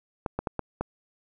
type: clicks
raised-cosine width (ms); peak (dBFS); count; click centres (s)
1; -14; 5; 0.262 / 0.39 / 0.472 / 0.593 / 0.81
effects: none